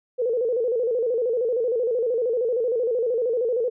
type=tone with vibrato; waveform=sine; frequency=476.2 Hz; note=A#4; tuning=37 cents sharp; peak=-20 dBFS; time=0.18-3.7 s; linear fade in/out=20 ms; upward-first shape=square; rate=13 Hz; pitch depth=94 cents each way; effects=none